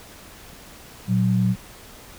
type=tone pair together; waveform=sine; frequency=117.1 / 185.88 Hz; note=A#2 / F#3; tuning=+8 / +8 cents; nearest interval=minor sixth; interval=800 cents; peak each=-20 / -19 dBFS; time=1.07-1.56 s; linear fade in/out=50 ms; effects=pink hiss -44 dBFS RMS until 2.18 s